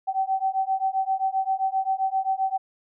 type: beating tone pair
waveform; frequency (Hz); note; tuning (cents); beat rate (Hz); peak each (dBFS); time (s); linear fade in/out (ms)
sine; 764 / 771.6; G5 / G5; -45 / -28; 7.6; -25; 0.07-2.58; 20
effects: none